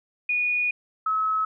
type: tone pair in turn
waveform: sine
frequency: 2458 / 1288.6 Hz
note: D#7 / E6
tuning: -22 / -40 cents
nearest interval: major seventh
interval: 1118 cents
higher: first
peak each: -21 dBFS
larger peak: neither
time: 0.29-0.71 / 1.06-1.45 s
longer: first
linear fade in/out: 5 ms
effects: none